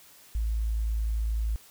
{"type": "tone", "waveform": "sine", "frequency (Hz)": 55, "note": "A1", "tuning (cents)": 0, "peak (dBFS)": -25, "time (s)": [0.35, 1.56], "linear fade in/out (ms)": 0, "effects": ["white hiss -54 dBFS RMS until 1.7 s"]}